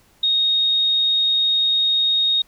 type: tone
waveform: sine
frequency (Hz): 3729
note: A#7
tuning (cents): 0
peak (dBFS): -15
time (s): 0.23-2.42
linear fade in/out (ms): 5
effects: pink hiss -56 dBFS RMS until 2.47 s